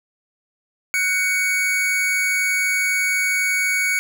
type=tone pair together; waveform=square; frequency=1493 / 2237 Hz; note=F#6 / C#7; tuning=+15 / +15 cents; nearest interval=perfect fifth; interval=700 cents; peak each=-26 / -19 dBFS; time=0.94-3.99 s; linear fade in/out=0 ms; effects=none